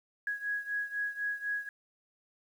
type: beating tone pair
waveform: sine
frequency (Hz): 1661.2 / 1665.2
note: G#6 / G#6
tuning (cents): 0 / +4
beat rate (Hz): 4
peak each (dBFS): -34 / -37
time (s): 0.27-1.69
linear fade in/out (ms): 2
effects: 10-bit